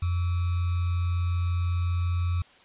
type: tone with sample-and-hold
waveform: sine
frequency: 87.31 Hz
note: F2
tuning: in tune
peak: -23 dBFS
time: 0.02-2.42 s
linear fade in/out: 5 ms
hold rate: 1225 Hz
effects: white hiss -55 dBFS RMS until 2.64 s + resampled to 8000 Hz

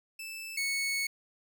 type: tone pair in turn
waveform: sawtooth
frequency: 2637 / 2209 Hz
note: E7 / C#7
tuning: 0 / -7 cents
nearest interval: minor third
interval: 307 cents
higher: first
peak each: -36 / -26 dBFS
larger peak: second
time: 0.19-0.57 / 0.57-1.07 s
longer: second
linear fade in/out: 5 ms
effects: none

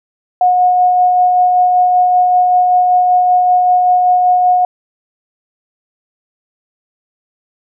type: tone with tremolo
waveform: sine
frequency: 725 Hz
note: F#5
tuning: 35 cents flat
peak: -6 dBFS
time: 0.41-4.65 s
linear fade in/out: 2 ms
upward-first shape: sine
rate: 5.2 Hz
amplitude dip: 25%
effects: none

